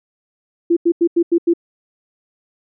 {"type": "tone bursts", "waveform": "sine", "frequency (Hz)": 340.5, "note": "F4", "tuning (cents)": -44, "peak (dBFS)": -10, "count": 6, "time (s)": [0.7, 1.537], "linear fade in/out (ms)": 10, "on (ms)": 67, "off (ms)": 87, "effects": []}